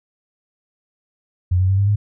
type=tone with pitch steps; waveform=sine; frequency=90.2 / 93.33 / 96.56 / 99.91 / 103.37 Hz; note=F#2 / F#2 / G2 / G2 / G#2; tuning=-44 / +15 / -26 / +33 / -8 cents; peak=-13 dBFS; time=1.51-1.96 s; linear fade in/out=10 ms; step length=90 ms; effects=none